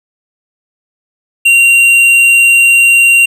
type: tone with tanh clipping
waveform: sine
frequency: 2761 Hz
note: F7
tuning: 20 cents flat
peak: -5 dBFS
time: 1.45-3.26 s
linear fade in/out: 10 ms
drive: 10 dB
effects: none